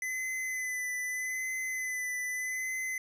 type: tone with vibrato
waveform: square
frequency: 2018 Hz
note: B6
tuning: 37 cents sharp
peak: -33 dBFS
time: 0.02-2.98 s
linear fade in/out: 2 ms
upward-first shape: sine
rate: 0.81 Hz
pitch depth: 22 cents each way
effects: resampled to 32000 Hz